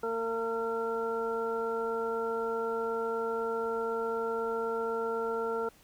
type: harmonic tone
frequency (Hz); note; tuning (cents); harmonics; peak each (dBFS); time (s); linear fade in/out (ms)
228; A#3; -38; 1 / 2 / 3 / 4 / 6; -43 / -31 / -43 / -39 / -37; 0.03-5.69; 5
effects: pink hiss -60 dBFS RMS until 5.83 s